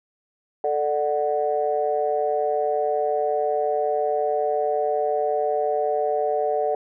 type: chord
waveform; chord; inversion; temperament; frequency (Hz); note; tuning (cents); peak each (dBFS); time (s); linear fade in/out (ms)
sine; D major; second; equal with one note detuned; 440 / 594.5 / 740; A4 / D5 / F#5; 0 / +21 / 0; -24; 0.64-6.75; 2
effects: tanh soft clip ceiling -10 dBFS